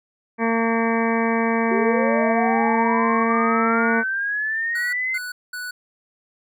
harmonic tone, 228.3 Hz, A#3, 36 cents flat, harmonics 1 / 2 / 3 / 4 / 5 / 7 / 8 / 9 / 10, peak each -21 / -24 / -28 / -27 / -29 / -32 / -30 / -33 / -31 dBFS, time 0.38-4.04 s, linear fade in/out 50 ms
sine linear sweep, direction up, 369.2 to 2090 Hz, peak -21 dBFS, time 1.71-5.18 s, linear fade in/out 5 ms
square tone bursts, 1480 Hz, F#6, in tune, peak -29 dBFS, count 3, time 4.75-5.71 s, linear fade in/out 5 ms, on 180 ms, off 210 ms
effects none

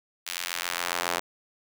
sawtooth tone with high-pass filter sweep, 87.31 Hz, F2, in tune, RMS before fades -31 dBFS, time 0.26-1.2 s, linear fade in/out 10 ms, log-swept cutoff 2800 to 680 Hz, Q 0.76, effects none

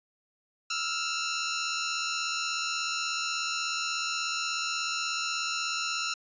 10% pulse tone pair together, 1318.5 / 1395 Hz, E6 / F6, 0 / -2 cents, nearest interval minor second, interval 98 cents, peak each -23 / -24 dBFS, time 0.7-6.14 s, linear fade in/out 5 ms, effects resampled to 16000 Hz

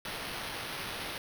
white noise with sample-and-hold, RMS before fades -39 dBFS, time 0.05-1.18 s, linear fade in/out 2 ms, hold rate 7350 Hz, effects none

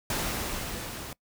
pink noise with level ramp, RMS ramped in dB -29 to -40 dBFS, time 0.1-1.13 s, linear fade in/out 2 ms, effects noise-tail reverb RT60 0.1 s tail -23 dB re dry

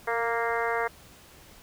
harmonic tone with a mistuned harmonic, 232.6 Hz, A#3, 4 cents flat, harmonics 2 / 3 / 4 / 5 / 6 / 7 / 8 / 9, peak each -30 / -32 / -33 / -34 / -35 / -35 / -36 / -37 dBFS, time 0.07-0.88 s, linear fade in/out 10 ms, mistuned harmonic 2, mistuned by -15 cents, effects pink hiss -52 dBFS RMS until 1.62 s

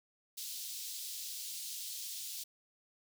pink high-pass noise, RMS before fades -43 dBFS, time 0.37-2.44 s, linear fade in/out 10 ms, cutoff 3700 Hz, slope 24 dB/octave, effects none

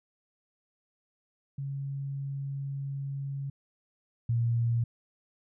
sine tone pair in turn, 138.4 / 117.33 Hz, C#3 / A#2, -2 / +12 cents, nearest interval minor third, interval 286 cents, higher first, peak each -32 / -24 dBFS, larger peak second, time 1.58-3.5 / 4.29-4.84 s, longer first, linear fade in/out 5 ms, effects none

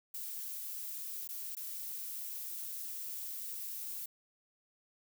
violet noise with dropouts, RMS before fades -42 dBFS, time 0.14-4.06 s, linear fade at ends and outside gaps 5 ms, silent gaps 1.276-1.289 / 1.552-1.567 s, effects none

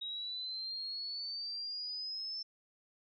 sine exponential sweep, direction up, 3800 to 5320 Hz, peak -38 dBFS, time 0.01-2.43 s, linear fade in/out 10 ms, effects none

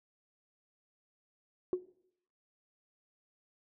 sine tone with exponential decay, 364.7 Hz, F#4, 25 cents flat, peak -23 dBFS, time 1.73-1.83 s, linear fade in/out 1 ms, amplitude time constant 21 ms, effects noise-tail reverb RT60 0.7 s tail -20 dB re dry + tanh soft clip ceiling -23 dBFS

